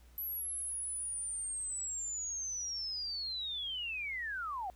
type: linear sweep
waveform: sine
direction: down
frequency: 11840 to 708 Hz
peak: -36 dBFS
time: 0.18-4.7 s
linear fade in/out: 0 ms
effects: added 60 Hz sine -57 dBFS peak until 4.75 s + pink hiss -67 dBFS RMS until 4.75 s

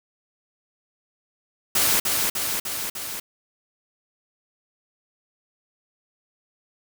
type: noise with echo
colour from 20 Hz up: white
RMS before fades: -20 dBFS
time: 1.75-2 s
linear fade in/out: 5 ms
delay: 300 ms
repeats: 4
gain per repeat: -3 dB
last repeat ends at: 3.2 s
effects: none

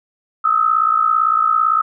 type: tone pair together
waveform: sine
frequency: 1256 / 1313.8 Hz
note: D#6 / E6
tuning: +16 / -6 cents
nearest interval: minor second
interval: 78 cents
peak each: -15 / -15 dBFS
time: 0.44-1.82 s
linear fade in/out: 10 ms
effects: none

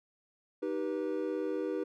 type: chord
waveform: triangle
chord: Eb augmented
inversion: none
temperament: just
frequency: 311.1 / 388.9 / 486.1 Hz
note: Eb4 / G4 / B4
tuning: 0 / -14 / -28 cents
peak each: -34 dBFS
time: 0.62-1.84 s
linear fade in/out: 10 ms
effects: none

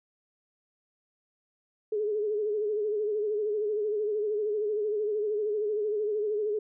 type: tone with vibrato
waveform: sine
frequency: 421.9 Hz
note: G#4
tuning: 27 cents sharp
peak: -26 dBFS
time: 1.92-6.59 s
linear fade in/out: 5 ms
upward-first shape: sine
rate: 13 Hz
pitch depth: 59 cents each way
effects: none

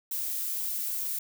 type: noise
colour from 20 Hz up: violet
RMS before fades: -32 dBFS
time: 0.11-1.19 s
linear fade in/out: 5 ms
effects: none

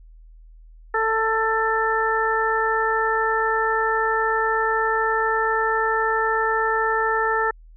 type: harmonic tone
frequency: 443.9 Hz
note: A4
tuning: 15 cents sharp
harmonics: 1 / 2 / 3 / 4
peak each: -24 / -24 / -24 / -24 dBFS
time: 0.94-7.51 s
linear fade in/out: 5 ms
effects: added 40 Hz sine -43 dBFS peak until 7.76 s

